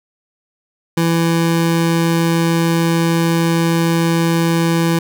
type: tone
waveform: 25% pulse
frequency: 166.6 Hz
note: E3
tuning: 19 cents sharp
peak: -9 dBFS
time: 0.97-4.99 s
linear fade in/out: 5 ms
effects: none